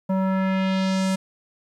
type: tone with low-pass filter sweep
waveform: square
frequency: 190 Hz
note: F#3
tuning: 46 cents sharp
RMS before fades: -22 dBFS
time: 0.09-1.16 s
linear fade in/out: 10 ms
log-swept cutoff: 820 to 9700 Hz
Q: 1.4
effects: 10-bit